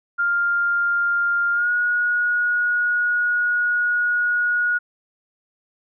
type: tone with pitch glide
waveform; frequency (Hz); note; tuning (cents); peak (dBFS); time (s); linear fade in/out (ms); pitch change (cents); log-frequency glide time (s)
sine; 1400 to 1449.4; F6 to F#6; +4 to -36; -17; 0.18-4.79; 20; +60; 1.53-1.7
effects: none